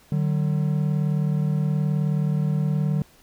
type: tone pair together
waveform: triangle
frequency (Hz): 150 / 188.99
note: D3 / F#3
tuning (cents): +37 / +37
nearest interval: major third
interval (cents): 400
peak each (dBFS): -19 / -24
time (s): 0.12-3.02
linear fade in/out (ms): 2
effects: pink hiss -55 dBFS RMS until 3.22 s